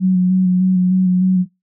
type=tone with vibrato; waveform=sine; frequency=184.2 Hz; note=F#3; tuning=7 cents flat; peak=-10 dBFS; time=0-1.46 s; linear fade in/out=50 ms; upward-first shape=square; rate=3.3 Hz; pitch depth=19 cents each way; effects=noise-tail reverb RT60 0.2 s tail -22 dB re dry